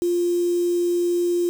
sine tone with quantisation, 349.2 Hz, F4, in tune, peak -18 dBFS, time 0.02-1.49 s, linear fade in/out 0 ms, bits 6, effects none

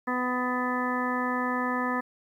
harmonic tone, 250 Hz, B3, 21 cents sharp, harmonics 1 / 2 / 3 / 4 / 5 / 7 / 8, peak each -30 / -35 / -37 / -32 / -33 / -33 / -42 dBFS, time 0.07-2.01 s, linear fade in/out 10 ms, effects 10-bit

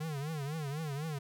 square tone with vibrato, 149.2 Hz, D3, 28 cents sharp, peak -36 dBFS, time 0-1.19 s, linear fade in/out 10 ms, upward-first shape triangle, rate 4 Hz, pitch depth 180 cents each way, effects none

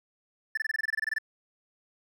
triangle tone bursts, 1760 Hz, A6, in tune, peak -24 dBFS, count 14, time 0.55-1.185 s, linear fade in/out 5 ms, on 24 ms, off 23 ms, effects none

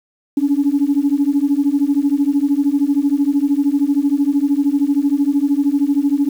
sine beating tone pair, 277.2 / 290.2 Hz, C#4 / D4, 0 / -21 cents, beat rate 13 Hz, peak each -15 dBFS, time 0.37-6.29 s, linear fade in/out 5 ms, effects tanh soft clip ceiling -6 dBFS + 7-bit

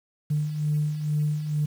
sine beating tone pair, 148.4 / 150.6 Hz, D3 / D3, +18 / +44 cents, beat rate 2.2 Hz, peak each -30 / -23 dBFS, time 0.3-1.66 s, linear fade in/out 10 ms, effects tanh soft clip ceiling -16 dBFS + 8-bit

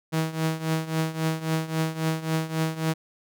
sawtooth tone with tremolo, 160 Hz, D#3, 49 cents sharp, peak -17 dBFS, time 0.12-2.94 s, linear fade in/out 20 ms, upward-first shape triangle, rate 3.7 Hz, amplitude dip 85%, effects none

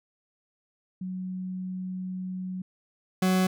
sine / 40% pulse tone pair in turn, 185 / 186 Hz, F#3 / F#3, 0 / +9 cents, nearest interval unison, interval 9 cents, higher second, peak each -31 / -20 dBFS, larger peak second, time 1.01-2.62 / 3.22-3.47 s, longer first, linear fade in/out 5 ms, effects none

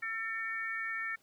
harmonic tone, 449 Hz, A4, 35 cents sharp, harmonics 3 / 4 / 5, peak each -42 / -36 / -40 dBFS, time 0.02-1.16 s, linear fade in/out 10 ms, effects pink hiss -68 dBFS RMS until 1.22 s + high-pass 150 Hz 12 dB/octave

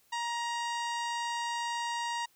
harmonic tone, 942 Hz, A#5, 18 cents sharp, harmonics 1 / 2 / 3 / 4 / 5 / 6 / 7 / 8 / 9, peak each -33 / -39 / -43 / -45 / -47 / -49 / -50 / -51 / -52 dBFS, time 0.12-2.26 s, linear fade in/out 10 ms, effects white hiss -67 dBFS RMS until 2.35 s

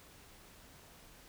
silence, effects pink hiss -58 dBFS RMS until 1.28 s

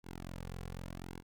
sawtooth tone with flanger, 44.03 Hz, F1, 15 cents sharp, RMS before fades -45 dBFS, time 0.03-1.23 s, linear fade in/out 50 ms, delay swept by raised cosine 1.6 to 3.3 ms, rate 0.87 Hz, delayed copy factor -0.95, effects none

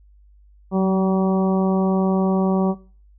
harmonic tone with a mistuned harmonic, 190.6 Hz, G3, 48 cents flat, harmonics 1 / 2 / 3 / 4 / 5 / 6, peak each -17 / -23 / -27 / -29 / -31 / -33 dBFS, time 0.71-2.75 s, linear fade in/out 50 ms, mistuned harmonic 1, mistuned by -20 cents, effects noise-tail reverb RT60 0.4 s tail -20 dB re dry + added 50 Hz sine -48 dBFS peak until 3.18 s

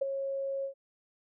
sine tone with ADSR envelope, 546 Hz, C#5, 26 cents flat, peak -23 dBFS, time 0.01-0.74 s, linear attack 11 ms, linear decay 11 ms, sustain -8 dB, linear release 98 ms, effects none

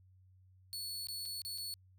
sawtooth tone with dropouts, 4413 Hz, C#8, 9 cents flat, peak -37 dBFS, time 0.73-1.74 s, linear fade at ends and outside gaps 0 ms, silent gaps 1.07-1.085 / 1.254-1.258 / 1.418-1.45 / 1.577-1.582 s, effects added 93 Hz sine -61 dBFS peak until 1.98 s

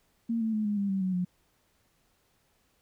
sine tone with pitch steps, 230.2 / 222.2 / 214.5 / 207.1 / 199.94 / 193.02 / 186.33 / 179.88 Hz, A#3 / A3 / A3 / G#3 / G3 / G3 / F#3 / F#3, -22 / +17 / -44 / -5 / +34 / -27 / +12 / -49 cents, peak -26 dBFS, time 0.29-1.25 s, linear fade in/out 10 ms, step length 120 ms, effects pink hiss -70 dBFS RMS until 2.81 s

